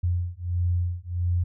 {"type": "beating tone pair", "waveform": "sine", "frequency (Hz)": [87.31, 88.81], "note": ["F2", "F2"], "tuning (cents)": [0, 30], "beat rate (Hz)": 1.5, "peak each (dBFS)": -26, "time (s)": [0.03, 1.44], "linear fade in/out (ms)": 10, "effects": []}